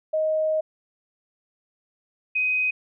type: tone pair in turn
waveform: sine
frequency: 626 / 2511 Hz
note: D#5 / D#7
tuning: +10 / +15 cents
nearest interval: 2 octaves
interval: 2405 cents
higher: second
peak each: -20 dBFS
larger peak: neither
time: 0.13-0.61 / 2.35-2.71 s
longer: first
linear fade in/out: 10 ms
effects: none